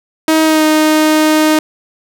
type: tone with pitch glide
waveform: sawtooth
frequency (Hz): 316.6 to 309.7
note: D#4 to D#4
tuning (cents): +30 to -8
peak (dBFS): -4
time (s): 0.28-1.59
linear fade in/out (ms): 2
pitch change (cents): -38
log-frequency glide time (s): 0.44-0.64
effects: none